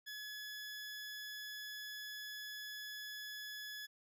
20% pulse tone, 1700 Hz, G#6, 40 cents sharp, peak -40 dBFS, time 0.06-3.87 s, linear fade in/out 20 ms, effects none

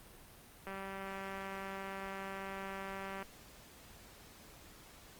click train, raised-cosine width 0.5 ms, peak -29 dBFS, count 497, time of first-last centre 0.67-3.227 s, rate 194 Hz, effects pink hiss -57 dBFS RMS until 5.19 s + Opus 32 kbps

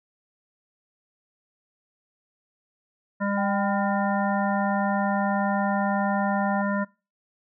harmonic tone, 201.2 Hz, G3, 45 cents sharp, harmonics 1 / 3 / 5 / 7 / 9, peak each -25 / -30 / -32 / -33 / -35 dBFS, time 3.2-6.85 s, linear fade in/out 20 ms
sine tone, 784 Hz, G5, in tune, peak -27 dBFS, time 3.37-6.62 s, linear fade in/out 10 ms
effects noise-tail reverb RT60 0.3 s tail -23 dB re dry

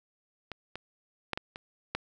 clicks, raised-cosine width 0.3 ms, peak -22 / -22 / -14 / -17 / -24 / -14 dBFS, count 6, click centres 0.517 / 0.756 / 1.333 / 1.375 / 1.559 / 1.95 s, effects none

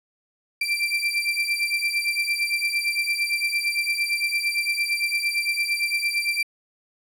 35% pulse beating tone pair, 2349 / 2357.8 Hz, D7 / D7, 0 / +6 cents, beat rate 8.8 Hz, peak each -23 dBFS, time 0.61-6.43 s, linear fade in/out 5 ms, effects low-pass 12000 Hz 12 dB/octave

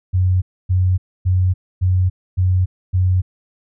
sine tone bursts, 92 Hz, F#2, 9 cents flat, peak -12 dBFS, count 6, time 0.13-3.22 s, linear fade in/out 20 ms, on 290 ms, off 270 ms, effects none

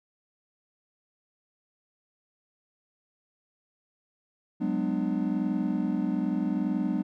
triangle chord, G# half-diminished seventh, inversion third, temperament just, 186.89 / 207.7 / 249.2 / 299 Hz, F#3 / G#3 / B3 / D4, +18 / 0 / +16 / +31 cents, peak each -29 dBFS, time 4.6-7.03 s, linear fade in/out 20 ms, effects none

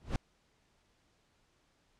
brown noise with exponential growth, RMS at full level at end -27 dBFS, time 0-0.16 s, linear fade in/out 2 ms, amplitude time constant 34 ms, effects pink hiss -72 dBFS RMS until 1.99 s + low-pass 7000 Hz 12 dB/octave

